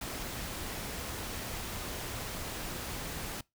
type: noise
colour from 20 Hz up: pink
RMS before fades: -39 dBFS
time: 0.01-3.41 s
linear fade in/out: 5 ms
effects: noise-tail reverb RT60 0.2 s tail -23 dB re dry